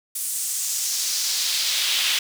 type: noise with high-pass filter sweep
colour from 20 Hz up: brown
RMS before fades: -24 dBFS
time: 0.15-2.19 s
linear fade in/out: 5 ms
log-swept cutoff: 9400 to 3000 Hz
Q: 1.8
effects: none